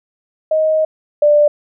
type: tone pair in turn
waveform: sine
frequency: 627 / 591.2 Hz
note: D#5 / D5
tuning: +13 / +11 cents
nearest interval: minor second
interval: 102 cents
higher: first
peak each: -11 / -7 dBFS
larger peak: second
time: 0.51-0.85 / 1.22-1.48 s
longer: first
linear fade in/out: 5 ms
effects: none